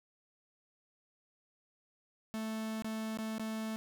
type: tone with dropouts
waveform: 45% pulse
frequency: 220 Hz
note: A3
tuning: in tune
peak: -36 dBFS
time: 2.34-3.76 s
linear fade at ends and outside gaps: 0 ms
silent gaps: 2.822-2.845 / 3.173-3.187 / 3.382-3.396 s
effects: none